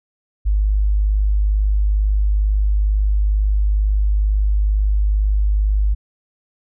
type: tone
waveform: sine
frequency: 51.1 Hz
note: G#1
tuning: 27 cents flat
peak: -13 dBFS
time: 0.45-5.95 s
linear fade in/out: 20 ms
effects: none